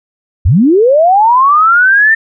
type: linear sweep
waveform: sine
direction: up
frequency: 62.5 to 1818 Hz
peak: -4 dBFS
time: 0.45-2.15 s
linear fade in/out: 10 ms
effects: none